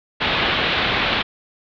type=low-pass noise; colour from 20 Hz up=white; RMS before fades=-20 dBFS; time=0.2-1.23 s; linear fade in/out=20 ms; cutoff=3800 Hz; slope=48 dB/octave; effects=none